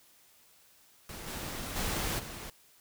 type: noise with level steps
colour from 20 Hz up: pink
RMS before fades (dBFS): -44 / -39 / -33 / -43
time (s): 1.09-2.5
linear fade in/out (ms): 2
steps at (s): 1.26 / 1.75 / 2.18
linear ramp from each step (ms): 20
effects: white hiss -62 dBFS RMS until 2.8 s